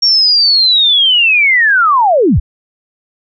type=linear sweep; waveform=sine; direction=down; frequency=5570 to 34.65 Hz; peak=-6 dBFS; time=0.02-2.4 s; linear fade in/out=10 ms; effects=none